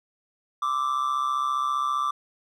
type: tone with amplitude modulation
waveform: triangle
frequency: 1174.7 Hz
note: D6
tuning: in tune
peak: -18 dBFS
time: 0.62-2.11 s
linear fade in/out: 5 ms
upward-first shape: sine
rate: 135 Hz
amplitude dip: 70%
effects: none